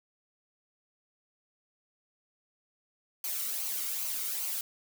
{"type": "noise with flanger", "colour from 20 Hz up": "blue", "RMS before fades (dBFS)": -34, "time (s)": [3.24, 4.61], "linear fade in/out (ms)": 2, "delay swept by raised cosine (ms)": [0.55, 1.21], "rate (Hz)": 2.5, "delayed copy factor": -0.5, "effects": []}